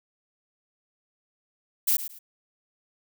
violet noise with echo, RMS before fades -22 dBFS, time 1.87-1.97 s, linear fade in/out 10 ms, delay 110 ms, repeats 2, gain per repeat -12 dB, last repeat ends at 2.19 s, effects none

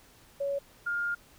sine tone pair in turn, 560 / 1411.1 Hz, C#5 / F6, +18 / +17 cents, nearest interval octave + major third, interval 1599 cents, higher second, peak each -28 dBFS, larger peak neither, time 0.4-0.59 / 0.86-1.15 s, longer second, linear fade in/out 10 ms, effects pink hiss -58 dBFS RMS until 1.38 s

